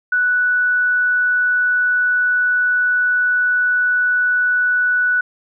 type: tone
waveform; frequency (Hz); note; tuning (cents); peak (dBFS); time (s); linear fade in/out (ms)
sine; 1480; F#6; 0; -13; 0.12-5.21; 5
effects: none